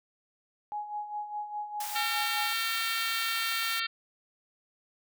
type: tone with tremolo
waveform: sine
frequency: 836 Hz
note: G#5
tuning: 11 cents sharp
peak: -31 dBFS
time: 0.72-2.53 s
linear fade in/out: 0 ms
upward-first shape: sine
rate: 4.9 Hz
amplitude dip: 65%
type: high-pass noise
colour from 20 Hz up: white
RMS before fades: -38 dBFS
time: 1.8-3.8 s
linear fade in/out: 5 ms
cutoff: 700 Hz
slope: 96 dB/octave
type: harmonic tone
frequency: 454.9 Hz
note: A#4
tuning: 42 cents flat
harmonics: 3 / 4 / 5 / 6 / 7 / 8 / 9 / 10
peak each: -35 / -36 / -37 / -38 / -38 / -39 / -40 / -40 dBFS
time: 1.95-3.87 s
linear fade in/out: 10 ms
effects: none